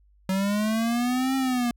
square linear two-way sweep, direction up then down, 187.4 to 268 to 235.8 Hz, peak -23 dBFS, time 0.29-1.71 s, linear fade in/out 2 ms, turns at 1.36 s, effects added 50 Hz sine -56 dBFS peak until 1.76 s

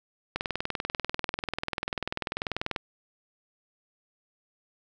click train, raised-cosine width 0.3 ms, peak -13 dBFS, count 50, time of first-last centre 0.36-2.762 s, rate 20.4 Hz, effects none

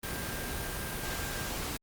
sine tone in noise, 1591 Hz, G6, 25 cents sharp, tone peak -43 dBFS, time 0.04-1.49 s, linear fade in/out 5 ms, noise pink, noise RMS -36 dBFS, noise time 0.03-1.77 s, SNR -10 dB, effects Opus 32 kbps

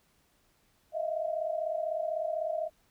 sine tone cluster, 628 / 664 / 688 Hz, D#5 / E5 / F5, +16 / +12 / -26 cents, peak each -32 / -36 / -36 dBFS, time 0.92-2.7 s, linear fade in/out 50 ms, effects pink hiss -69 dBFS RMS until 2.9 s

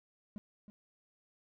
triangle tone with echo, 207.7 Hz, G#3, in tune, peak -38 dBFS, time 0.36-0.38 s, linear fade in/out 0 ms, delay 320 ms, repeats 1, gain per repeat -10 dB, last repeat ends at 0.7 s, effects none

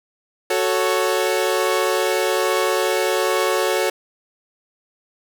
sawtooth chord, F# minor, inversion none, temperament equal, 370 / 440 / 554.4 Hz, F#4 / A4 / C#5, 0 / 0 / 0 cents, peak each -18 dBFS, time 0.5-3.9 s, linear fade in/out 5 ms, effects none

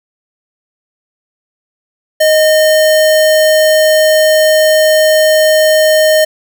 sine tone with sample-and-hold, 623 Hz, D#5, 2 cents sharp, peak -5 dBFS, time 2.2-6.25 s, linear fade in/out 10 ms, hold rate 2450 Hz, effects none

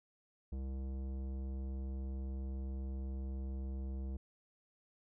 sine tone with tanh clipping, 66.3 Hz, C2, 23 cents sharp, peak -40 dBFS, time 0.52-4.17 s, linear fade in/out 5 ms, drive 15 dB, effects none

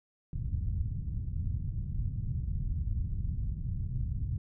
white low-pass noise, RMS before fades -33 dBFS, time 0.33-4.38 s, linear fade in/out 2 ms, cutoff 120 Hz, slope 24 dB/octave, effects none

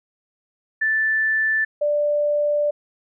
sine tone pair in turn, 1760 / 589 Hz, A6 / D5, 0 / +5 cents, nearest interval octave + perfect fifth, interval 1895 cents, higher first, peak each -17 dBFS, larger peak neither, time 0.81-1.65 / 1.81-2.71 s, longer second, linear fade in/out 10 ms, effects none

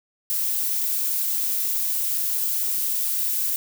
violet noise, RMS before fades -24 dBFS, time 0.3-3.56 s, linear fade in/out 0 ms, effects none

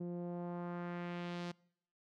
sawtooth tone with low-pass filter sweep, 174.61 Hz, F3, in tune, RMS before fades -42 dBFS, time 0-1.52 s, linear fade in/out 10 ms, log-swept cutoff 370 to 5100 Hz, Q 1.3, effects noise-tail reverb RT60 0.7 s tail -25 dB re dry

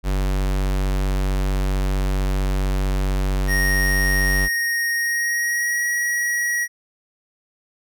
square tone, 47.76 Hz, G1, 44 cents flat, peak -19 dBFS, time 0.03-4.49 s, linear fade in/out 50 ms
square tone with pitch glide, 1864.7 to 1909.4 Hz, A#6 to A#6, 0 to +41 cents, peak -20 dBFS, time 3.47-6.68 s, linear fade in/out 50 ms, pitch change +41 cents, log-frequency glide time 4.96-5.85 s
effects none

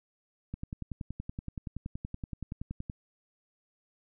click train, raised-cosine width 5 ms, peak -24 dBFS, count 26, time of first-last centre 0.54-2.898 s, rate 10.6 Hz, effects none

